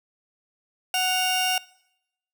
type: tone pair together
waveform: sawtooth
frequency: 740 / 2794 Hz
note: F#5 / F7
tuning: 0 / 0 cents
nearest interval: octave + major seventh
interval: 2300 cents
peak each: -21 dBFS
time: 0.94-1.58 s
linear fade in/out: 2 ms
effects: noise-tail reverb RT60 0.8 s tail -22 dB re dry